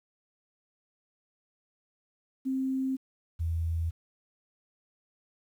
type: tone pair in turn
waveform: sine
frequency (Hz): 264 / 82.65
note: C4 / E2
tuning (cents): +16 / +5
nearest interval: octave + minor sixth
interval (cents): 2011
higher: first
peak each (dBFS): -27 / -27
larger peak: neither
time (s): 2.45-2.97 / 3.39-3.91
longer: neither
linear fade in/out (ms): 20
effects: 10-bit